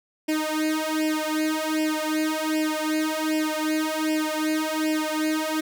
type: tone with flanger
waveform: sawtooth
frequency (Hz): 311.1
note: D#4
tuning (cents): 0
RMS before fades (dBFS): -25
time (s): 0.28-5.61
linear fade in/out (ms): 10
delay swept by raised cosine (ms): 0.38 to 2.78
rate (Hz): 1.3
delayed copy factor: +1
effects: none

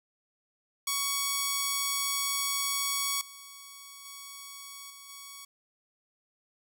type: tone with level steps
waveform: 5% pulse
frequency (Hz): 1119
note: C#6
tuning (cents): +16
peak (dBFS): -16 / -34 / -31 / -35 / -32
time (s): 0.87-5.45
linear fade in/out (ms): 5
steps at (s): 3.21 / 4.05 / 4.9 / 5.09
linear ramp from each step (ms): 2
effects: none

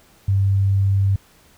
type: tone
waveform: sine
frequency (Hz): 98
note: G2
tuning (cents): 0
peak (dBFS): -14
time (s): 0.28-1.16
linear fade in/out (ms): 5
effects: pink hiss -53 dBFS RMS until 1.57 s

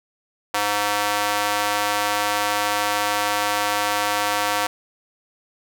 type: tone with high-pass filter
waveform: square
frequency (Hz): 103.3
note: G#2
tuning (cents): -9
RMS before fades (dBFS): -22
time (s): 0.54-4.67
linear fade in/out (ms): 5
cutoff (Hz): 810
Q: 1.1
effects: none

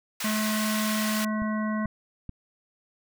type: high-pass noise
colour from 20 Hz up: pink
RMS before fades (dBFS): -32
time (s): 0.2-1.25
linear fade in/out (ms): 5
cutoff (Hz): 1400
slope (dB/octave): 12
type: harmonic tone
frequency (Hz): 214.9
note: A3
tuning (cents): -41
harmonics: 1 / 3 / 5 / 7 / 9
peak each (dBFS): -26 / -36 / -35 / -40 / -39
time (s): 0.24-1.86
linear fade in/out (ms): 5
type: click train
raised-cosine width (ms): 5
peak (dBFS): -24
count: 3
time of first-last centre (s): 1.42-2.293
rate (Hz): 2.29
effects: none

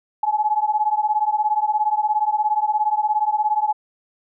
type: beating tone pair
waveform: sine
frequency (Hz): 842 / 859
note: G#5 / A5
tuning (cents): +24 / -42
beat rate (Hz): 17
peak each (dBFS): -20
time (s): 0.23-3.73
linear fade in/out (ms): 5
effects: none

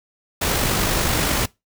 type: noise with amplitude modulation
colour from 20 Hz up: pink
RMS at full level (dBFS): -19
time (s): 0.41-1.46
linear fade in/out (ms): 10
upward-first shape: sine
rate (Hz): 50.1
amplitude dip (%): 30
effects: noise-tail reverb RT60 0.2 s tail -22 dB re dry

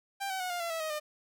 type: tone with pitch steps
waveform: sawtooth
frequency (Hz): 790 / 760.4 / 732 / 704.6 / 678.3 / 652.9 / 628.5 / 605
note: G5 / F#5 / F#5 / F5 / E5 / E5 / D#5 / D#5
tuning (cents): +13 / +47 / -19 / +15 / +49 / -17 / +17 / -49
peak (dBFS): -29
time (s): 0.2-1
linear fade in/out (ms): 20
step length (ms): 100
effects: none

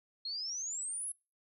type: exponential sweep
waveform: sine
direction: up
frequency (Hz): 4186 to 11070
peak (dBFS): -36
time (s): 0.25-1.12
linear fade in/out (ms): 5
effects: noise-tail reverb RT60 0.3 s tail -25 dB re dry

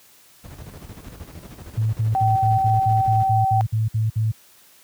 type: noise with tremolo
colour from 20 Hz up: brown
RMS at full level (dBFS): -34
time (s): 0.43-3.29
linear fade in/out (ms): 20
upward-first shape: square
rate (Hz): 13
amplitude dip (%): 55
type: tone bursts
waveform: sine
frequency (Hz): 110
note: A2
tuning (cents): 0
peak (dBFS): -17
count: 12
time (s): 1.77-4.317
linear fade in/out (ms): 10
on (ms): 160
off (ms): 57
type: tone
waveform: sine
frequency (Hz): 770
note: G5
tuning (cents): -31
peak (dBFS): -17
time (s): 2.15-3.61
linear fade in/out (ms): 0
effects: white hiss -52 dBFS RMS until 4.83 s + high-pass 60 Hz 12 dB/octave

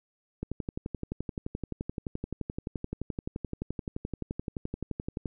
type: click train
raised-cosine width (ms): 3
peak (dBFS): -20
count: 57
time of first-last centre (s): 0.43-5.258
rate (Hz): 11.6
effects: none

